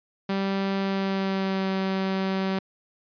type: tone with pitch glide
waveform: sawtooth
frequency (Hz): 195 to 191.32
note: G3 to G3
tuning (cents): -9 to -42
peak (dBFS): -20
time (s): 0.29-2.59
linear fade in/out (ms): 5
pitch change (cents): -33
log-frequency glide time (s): 0.8-1.69
effects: resampled to 11025 Hz